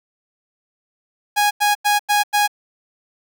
sawtooth tone bursts, 827 Hz, G#5, 8 cents flat, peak -10 dBFS, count 5, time 1.36-2.478 s, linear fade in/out 20 ms, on 150 ms, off 92 ms, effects none

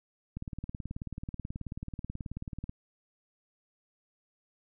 click train, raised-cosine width 5 ms, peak -25 dBFS, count 44, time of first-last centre 0.37-2.694 s, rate 18.5 Hz, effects none

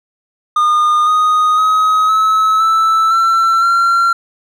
triangle tone with pitch steps, 1219 / 1243.2 / 1267.8 / 1293 / 1318.6 / 1344.8 / 1371.4 Hz, D#6 / D#6 / D#6 / E6 / E6 / E6 / F6, -36 / -2 / +32 / -34 / 0 / +34 / -32 cents, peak -7 dBFS, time 0.56-4.13 s, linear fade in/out 5 ms, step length 510 ms, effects none

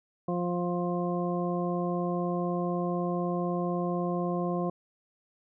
harmonic tone, 176 Hz, F3, 14 cents sharp, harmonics 1 / 2 / 3 / 4 / 6, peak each -30 / -33 / -35 / -36 / -38 dBFS, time 0.28-4.7 s, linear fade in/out 5 ms, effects none

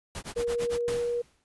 pink noise with tremolo, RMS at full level -36 dBFS, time 0.15-0.81 s, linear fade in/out 0 ms, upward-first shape sine, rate 8.9 Hz, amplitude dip 100%
sine tone with pitch glide, 474.9 to 478.2 Hz, A#4 to A#4, +32 to +44 cents, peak -26 dBFS, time 0.36-1.22 s, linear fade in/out 10 ms, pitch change +12 cents, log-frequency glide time 0.47-1.07 s
pink noise with exponential decay, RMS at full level -34 dBFS, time 0.88-1.44 s, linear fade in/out 0 ms, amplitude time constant 120 ms
effects resampled to 24000 Hz

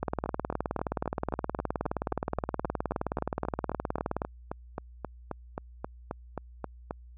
two click trains, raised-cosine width 1 ms, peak -19 / -15 dBFS, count 26 / 81, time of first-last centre 0.26-6.909 / 0.03-4.218 s, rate 3.76 / 19.1 Hz, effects added 60 Hz sine -47 dBFS peak until 7.17 s

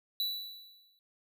square tone with exponential decay, 3951 Hz, B7, in tune, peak -29 dBFS, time 0.2-0.99 s, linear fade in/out 1 ms, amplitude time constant 170 ms, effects none

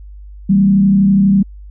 sine tone with frequency modulation, 196 Hz, G3, in tune, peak -7 dBFS, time 0.49-1.43 s, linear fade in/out 10 ms, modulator 32.2 Hz, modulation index 0.52, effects added 50 Hz sine -31 dBFS peak until 1.7 s

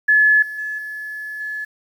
sine tone with level steps, 1714 Hz, A6, 46 cents flat, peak -10 / -27 / -23 / -27 / -24 dBFS, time 0.08-1.65 s, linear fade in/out 10 ms, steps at 0.42 / 0.58 / 0.78 / 1.4 s, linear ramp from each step 5 ms, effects 8-bit

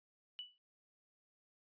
sine tone with exponential decay, 2960 Hz, F#7, in tune, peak -40 dBFS, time 0.39-0.58 s, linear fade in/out 0 ms, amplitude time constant 41 ms, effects resampled to 11025 Hz

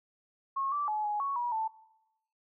sine tone with pitch steps, 1088 / 1164 / 852 / 835 / 1111 / 963 / 883 Hz, C#6 / D6 / G#5 / G#5 / C#6 / B5 / A5, -33 / -16 / +44 / +9 / +4 / -44 / +6 cents, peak -29 dBFS, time 0.56-1.68 s, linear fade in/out 10 ms, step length 160 ms, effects noise-tail reverb RT60 0.9 s tail -21 dB re dry

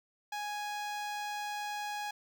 sawtooth tone with notch filter, 830.6 Hz, G#5, in tune, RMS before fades -38 dBFS, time 0.32-2.11 s, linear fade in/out 5 ms, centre 11000 Hz, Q 1.1, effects none

